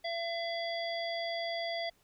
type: harmonic tone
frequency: 675 Hz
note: E5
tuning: 41 cents sharp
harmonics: 1 / 3 / 5 / 7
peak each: -35 / -40 / -42 / -43 dBFS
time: 0.04-1.9 s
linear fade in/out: 10 ms
effects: pink hiss -69 dBFS RMS until 2.03 s

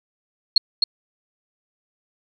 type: tone with echo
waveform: sine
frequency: 4301 Hz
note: C8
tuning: 47 cents sharp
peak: -9 dBFS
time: 0.56-0.58 s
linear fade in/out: 5 ms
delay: 260 ms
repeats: 1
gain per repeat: -4 dB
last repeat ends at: 0.84 s
effects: none

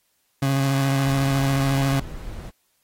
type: tone with vibrato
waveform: 30% pulse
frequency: 136.7 Hz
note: C#3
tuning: 24 cents flat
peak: -16 dBFS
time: 0.42-2 s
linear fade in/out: 5 ms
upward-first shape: square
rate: 14 Hz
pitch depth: 15 cents each way
type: noise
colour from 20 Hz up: brown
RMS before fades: -34 dBFS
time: 1.04-2.51 s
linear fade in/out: 20 ms
effects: white hiss -68 dBFS RMS until 2.83 s + AAC 48 kbps

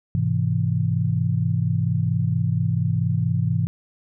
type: chord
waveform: sine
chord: Ab augmented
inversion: none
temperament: equal with one note detuned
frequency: 103.83 / 128.19 / 164.81 Hz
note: Ab2 / C3 / E3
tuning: 0 / -35 / 0 cents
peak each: -23 dBFS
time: 0.15-3.67 s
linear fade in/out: 0 ms
effects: none

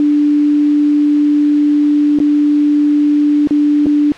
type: tone with dropouts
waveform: sine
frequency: 294.2 Hz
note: D4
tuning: 3 cents sharp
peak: -8 dBFS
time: 0-4.12 s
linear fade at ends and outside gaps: 1 ms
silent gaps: 2.188-2.201 / 3.473-3.508 / 3.859-3.866 s
effects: white hiss -33 dBFS RMS until 4.17 s + low-pass 3000 Hz 12 dB/octave

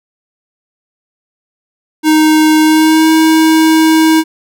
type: tone with pitch glide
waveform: square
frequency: 311.1 to 318.6 Hz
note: D#4 to D#4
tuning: 0 to +41 cents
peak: -6 dBFS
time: 2.03-4.24 s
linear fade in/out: 50 ms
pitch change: +41 cents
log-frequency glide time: 2.61-3.1 s
effects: none

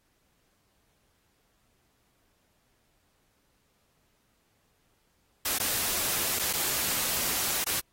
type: noise with dropouts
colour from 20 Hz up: white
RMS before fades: -29 dBFS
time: 5.45-7.8 s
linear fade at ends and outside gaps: 5 ms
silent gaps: 5.586-5.598 / 6.389-6.394 / 6.529-6.534 / 7.643-7.664 s
effects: pink hiss -71 dBFS RMS until 7.92 s + AAC 48 kbps

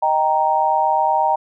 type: chord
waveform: sine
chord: Eb major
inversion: none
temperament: equal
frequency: 622.3 / 784 / 932.3 Hz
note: Eb5 / G5 / Bb5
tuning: 0 / 0 / 0 cents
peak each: -22 / -18 / -17 dBFS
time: 0.02-1.36 s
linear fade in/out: 10 ms
effects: none

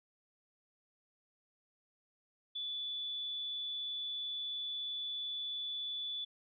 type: tone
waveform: sine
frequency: 3463 Hz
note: A7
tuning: 28 cents flat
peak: -37 dBFS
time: 2.55-6.25 s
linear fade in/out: 10 ms
effects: none

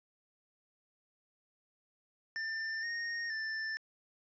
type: tone with pitch steps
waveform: square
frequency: 1788 / 1855 / 1769 Hz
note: A6 / A#6 / A6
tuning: +27 / -9 / +9 cents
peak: -36 dBFS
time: 2.36-3.77 s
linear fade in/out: 0 ms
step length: 470 ms
effects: resampled to 16000 Hz + 13-bit

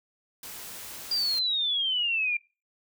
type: noise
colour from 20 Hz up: white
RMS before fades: -41 dBFS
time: 0.43-1.39 s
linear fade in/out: 2 ms
type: exponential sweep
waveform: sine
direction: down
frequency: 4823 to 2366 Hz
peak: -24 dBFS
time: 1.11-2.37 s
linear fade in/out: 5 ms
effects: noise-tail reverb RT60 0.3 s tail -23 dB re dry

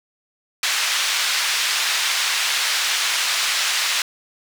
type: band-pass noise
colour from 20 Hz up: white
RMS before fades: -21 dBFS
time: 0.63-4.02 s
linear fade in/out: 2 ms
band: 1300 to 4900 Hz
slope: 12 dB/octave
effects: none

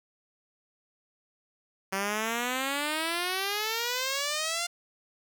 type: exponential sweep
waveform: 5% pulse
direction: up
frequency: 190.5 to 704 Hz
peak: -17 dBFS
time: 1.92-4.67 s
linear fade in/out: 10 ms
effects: none

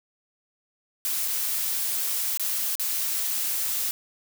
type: noise with dropouts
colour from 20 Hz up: blue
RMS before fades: -27 dBFS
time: 1.05-3.91 s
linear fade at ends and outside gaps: 0 ms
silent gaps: 1.277-1.281 / 2.374-2.396 / 2.754-2.797 s
effects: none

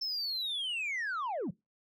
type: linear sweep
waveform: sine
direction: down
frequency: 5340 to 130.81 Hz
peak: -30 dBFS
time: 0.01-1.51 s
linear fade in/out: 10 ms
effects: noise-tail reverb RT60 0.2 s tail -23 dB re dry + tanh soft clip ceiling -31 dBFS

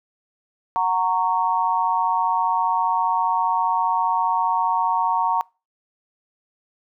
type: chord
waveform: sine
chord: F# major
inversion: none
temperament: just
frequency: 740 / 925 / 1110 Hz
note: F#5 / A#5 / C#6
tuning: 0 / -14 / +2 cents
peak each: -25 / -20 / -24 dBFS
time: 0.76-5.41 s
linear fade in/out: 0 ms
effects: noise-tail reverb RT60 0.3 s tail -25 dB re dry

